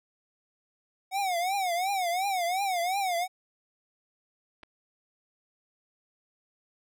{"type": "tone with vibrato", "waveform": "square", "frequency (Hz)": 740, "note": "F#5", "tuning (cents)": 0, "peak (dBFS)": -27, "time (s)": [1.11, 3.28], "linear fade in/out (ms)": 50, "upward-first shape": "triangle", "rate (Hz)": 2.8, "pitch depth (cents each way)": 170}
{"type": "clicks", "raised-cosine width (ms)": 0.3, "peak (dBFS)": [-34, -30], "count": 2, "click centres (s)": [4.631, 4.634]}
{"effects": []}